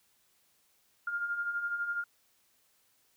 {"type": "beating tone pair", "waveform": "sine", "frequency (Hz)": [1396.9, 1408.9], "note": ["F6", "F6"], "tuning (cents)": [0, 15], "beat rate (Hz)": 12, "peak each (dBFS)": [-40, -32], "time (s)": [1.07, 2.04], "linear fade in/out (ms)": 5, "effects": ["white hiss -70 dBFS RMS until 3.16 s"]}